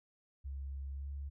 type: tone with pitch glide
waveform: sine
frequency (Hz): 68.5 to 70.18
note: C#2 to C#2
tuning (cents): -20 to +22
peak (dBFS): -39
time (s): 0.44-1.3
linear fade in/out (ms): 20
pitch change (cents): +42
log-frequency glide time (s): 0.92-1.09
effects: none